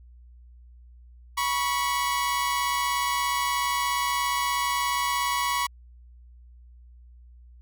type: tone pair together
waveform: sawtooth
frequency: 976.1 / 1113 Hz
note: B5 / C#6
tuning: -21 / +7 cents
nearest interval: major second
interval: 228 cents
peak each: -23 dBFS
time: 1.37-5.67 s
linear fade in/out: 10 ms
effects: added 60 Hz sine -47 dBFS peak until 7.61 s